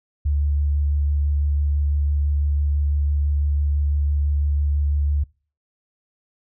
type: tone with vibrato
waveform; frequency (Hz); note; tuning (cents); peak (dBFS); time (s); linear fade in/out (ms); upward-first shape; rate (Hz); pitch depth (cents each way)
sine; 72.5; D2; -22; -17; 0.25-5.24; 10; square; 6; 10
effects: noise-tail reverb RT60 0.4 s tail -25 dB re dry